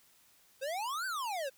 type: exponential two-way sweep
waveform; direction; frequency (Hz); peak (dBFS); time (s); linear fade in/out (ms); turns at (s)
square; up then down; 510 to 1576 to 510; -35; 0.61-1.5; 20; 1.06
effects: white hiss -65 dBFS RMS until 1.57 s